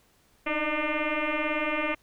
sine tone with frequency modulation, 897 Hz, A5, 33 cents sharp, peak -25 dBFS, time 0.46-1.95 s, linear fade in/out 10 ms, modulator 302 Hz, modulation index 5.7, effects pink hiss -64 dBFS RMS until 2.02 s

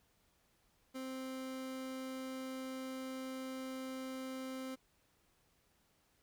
30% pulse tone, 261.6 Hz, C4, in tune, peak -39 dBFS, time 0.94-4.76 s, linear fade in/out 20 ms, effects pink hiss -74 dBFS RMS until 6.22 s

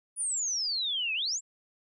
sine exponential two-way sweep, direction down then up, 9940 to 2489 to 7820 Hz, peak -28 dBFS, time 0.16-1.41 s, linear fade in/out 50 ms, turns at 1.14 s, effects none

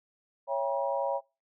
sine chord, C# diminished seventh, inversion none, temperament just, 554.4 / 665.2 / 798.3 / 957.9 Hz, C#5 / E5 / G5 / Bb5, 0 / +16 / +31 / +47 cents, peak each -30 / -35 / -35 / -33 dBFS, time 0.47-1.21 s, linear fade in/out 50 ms, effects noise-tail reverb RT60 0.3 s tail -24 dB re dry

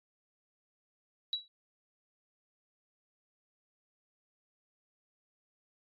sine tone with exponential decay, 3906 Hz, B7, 20 cents flat, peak -27 dBFS, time 1.33-1.48 s, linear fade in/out 1 ms, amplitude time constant 32 ms, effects AAC 48 kbps

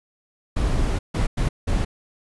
brown noise bursts at uneven times, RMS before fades -21 dBFS, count 4, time 0.56-0.99 / 1.14-1.27 / 1.37-1.49 / 1.67-1.85 s, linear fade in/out 10 ms, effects resampled to 24000 Hz

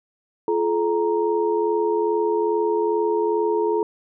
sine tone cluster, 345.4 / 427.8 / 934 Hz, F4 / A4 / A#5, -19 / -49 / +3 cents, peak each -24 / -20 / -26 dBFS, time 0.48-3.83 s, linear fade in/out 2 ms, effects none

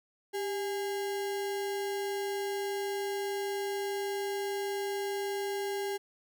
sine tone with sample-and-hold, 395.8 Hz, G4, 17 cents sharp, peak -31 dBFS, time 0.33-5.98 s, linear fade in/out 20 ms, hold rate 1225 Hz, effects none

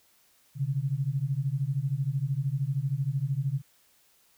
sine beating tone pair, 130.81 / 143.81 Hz, C3 / D3, 0 / -36 cents, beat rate 13 Hz, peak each -29 dBFS, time 0.55-3.62 s, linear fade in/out 50 ms, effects white hiss -64 dBFS RMS until 4.37 s

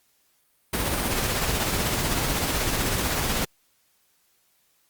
pink noise with tremolo, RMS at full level -24 dBFS, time 0.73-3.45 s, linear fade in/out 5 ms, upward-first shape sine, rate 16 Hz, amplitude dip 30%, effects white hiss -66 dBFS RMS until 4.89 s + Opus 48 kbps

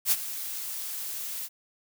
blue noise with ADSR envelope, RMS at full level -21 dBFS, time 0.05-1.49 s, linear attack 66 ms, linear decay 38 ms, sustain -14 dB, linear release 45 ms, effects none

